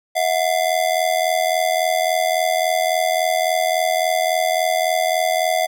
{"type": "ring-modulated tone", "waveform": "square", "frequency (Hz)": 687, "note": "F5", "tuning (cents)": -29, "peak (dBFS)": -14, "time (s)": [0.15, 5.67], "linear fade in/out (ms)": 20, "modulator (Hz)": 41.8, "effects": []}